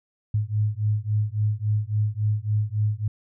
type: beating tone pair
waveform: sine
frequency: 104.3 / 107.9 Hz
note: G#2 / A2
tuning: +8 / -33 cents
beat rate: 3.6 Hz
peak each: -24 dBFS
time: 0.34-3.08 s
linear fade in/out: 5 ms
effects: none